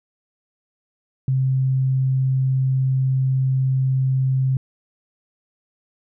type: tone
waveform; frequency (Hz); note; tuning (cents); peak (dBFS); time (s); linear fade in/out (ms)
sine; 131.8; C3; +13; -16; 1.28-4.57; 2
effects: none